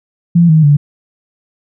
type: tone with pitch steps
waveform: sine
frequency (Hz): 170.8 / 157.53 / 145.29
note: F3 / D#3 / D3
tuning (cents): -38 / +22 / -18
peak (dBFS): -4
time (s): 0.35-0.77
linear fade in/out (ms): 10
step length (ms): 140
effects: none